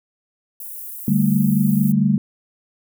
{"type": "high-pass noise", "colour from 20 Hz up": "white", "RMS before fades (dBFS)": -33, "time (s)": [0.6, 1.92], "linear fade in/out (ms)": 2, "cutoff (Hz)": 11000, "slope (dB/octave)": 24}
{"type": "chord", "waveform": "sine", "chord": "D suspended fourth", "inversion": "none", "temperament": "just", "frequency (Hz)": [146.83, 195.78, 220.2], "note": ["D3", "G3", "A3"], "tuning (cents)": [0, -2, 2], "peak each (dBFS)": [-20, -17, -18], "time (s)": [1.08, 2.18], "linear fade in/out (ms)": 2}
{"effects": []}